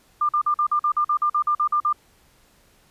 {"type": "tone bursts", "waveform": "sine", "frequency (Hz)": 1198, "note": "D6", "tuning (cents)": 34, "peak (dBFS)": -17, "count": 14, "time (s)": [0.21, 1.928], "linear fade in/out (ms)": 5, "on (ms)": 80, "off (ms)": 46, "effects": ["pink hiss -58 dBFS RMS until 2.9 s", "resampled to 32000 Hz"]}